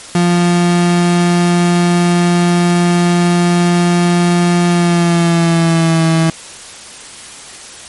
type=tone with pitch glide; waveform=35% pulse; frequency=174.61 to 162.92 Hz; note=F3 to E3; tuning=0 to -20 cents; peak=-7 dBFS; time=0.15-6.3 s; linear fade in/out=2 ms; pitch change=-120 cents; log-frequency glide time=4.68-6.03 s; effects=white hiss -32 dBFS RMS until 7.88 s + MP3 48 kbps